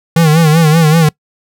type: tone with vibrato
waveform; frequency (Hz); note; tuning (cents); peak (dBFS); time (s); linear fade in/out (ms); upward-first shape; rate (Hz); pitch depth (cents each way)
square; 159.3; D#3; +41; -6; 0.16-1.09; 5; sine; 5.2; 93
effects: noise-tail reverb RT60 0.1 s tail -24 dB re dry